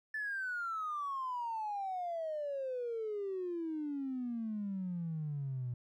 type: exponential sweep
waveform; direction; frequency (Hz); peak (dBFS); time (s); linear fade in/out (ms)
triangle; down; 1761 to 120; -32; 0.14-5.74; 5
effects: tanh soft clip ceiling -33 dBFS